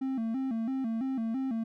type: tone with vibrato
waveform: triangle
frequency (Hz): 244.7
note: B3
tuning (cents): -16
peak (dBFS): -27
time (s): 0.01-1.64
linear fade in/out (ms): 10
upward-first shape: square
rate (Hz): 3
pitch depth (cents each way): 140
effects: none